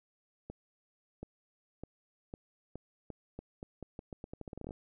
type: accelerating click train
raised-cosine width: 2 ms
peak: -29 dBFS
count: 22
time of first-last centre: 0.5-4.708 s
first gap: 730 ms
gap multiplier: 0.83
effects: none